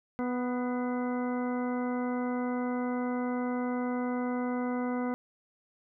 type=harmonic tone with a mistuned harmonic; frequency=247.5 Hz; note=B3; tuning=4 cents sharp; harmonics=1 / 2 / 3 / 4 / 5 / 6 / 8; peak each=-30 / -36 / -40 / -42 / -44 / -46 / -48 dBFS; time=0.19-5.14 s; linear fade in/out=0 ms; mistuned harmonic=8; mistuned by=+37 cents; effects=none